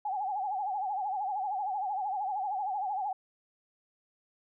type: tone with vibrato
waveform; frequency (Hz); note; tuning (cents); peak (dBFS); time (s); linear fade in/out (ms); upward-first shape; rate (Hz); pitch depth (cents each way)
sine; 794; G5; +22; -30; 0.05-3.13; 5; sine; 13; 120
effects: none